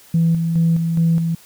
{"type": "tone with tremolo", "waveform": "sine", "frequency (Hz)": 165.7, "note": "E3", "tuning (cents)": 9, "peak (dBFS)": -11, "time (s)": [0.14, 1.35], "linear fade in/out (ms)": 5, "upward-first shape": "square", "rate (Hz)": 2.4, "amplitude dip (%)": 45, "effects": ["tanh soft clip ceiling -8 dBFS", "white hiss -47 dBFS RMS until 1.45 s"]}